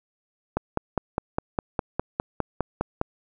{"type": "click train", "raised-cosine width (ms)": 1, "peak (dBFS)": -9, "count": 13, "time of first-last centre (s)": [0.57, 3.014], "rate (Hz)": 4.91, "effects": []}